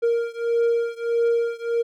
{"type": "beating tone pair", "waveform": "triangle", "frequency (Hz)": [466.2, 467.8], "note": ["A#4", "A#4"], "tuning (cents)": [0, 6], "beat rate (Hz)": 1.6, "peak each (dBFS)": [-20, -21], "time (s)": [0.02, 1.83], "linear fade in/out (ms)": 20, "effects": []}